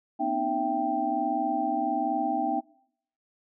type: tone cluster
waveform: sine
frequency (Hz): 241.5 / 262.8 / 305.8 / 668 / 783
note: B3 / C4 / D#4 / E5 / G5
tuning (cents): -39 / +8 / -30 / +23 / -2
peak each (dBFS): -35 / -35 / -31 / -33 / -27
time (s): 0.19-2.61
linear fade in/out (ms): 20
effects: noise-tail reverb RT60 0.7 s tail -24 dB re dry